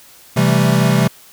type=chord; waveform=square; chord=A minor seventh; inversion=first; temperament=equal with one note detuned; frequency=130.81 / 165.96 / 196 / 220 Hz; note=C3 / E3 / G3 / A3; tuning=0 / +12 / 0 / 0 cents; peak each=-16 / -17 / -18 / -20 dBFS; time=0.36-1.08 s; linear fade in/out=10 ms; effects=white hiss -44 dBFS RMS until 1.32 s